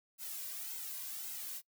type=noise with flanger; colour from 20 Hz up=blue; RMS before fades=-43 dBFS; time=0.18-1.62 s; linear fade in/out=50 ms; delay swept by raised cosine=1.7 to 2.31 ms; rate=1.8 Hz; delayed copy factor=-0.75; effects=noise-tail reverb RT60 0.1 s tail -23 dB re dry